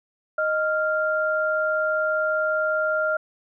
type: tone pair together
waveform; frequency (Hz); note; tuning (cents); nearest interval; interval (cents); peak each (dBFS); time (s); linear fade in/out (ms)
sine; 622.3 / 1392.6; D#5 / F6; 0 / -5; octave + major second; 1395; -23; 0.38-3.17; 5
effects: none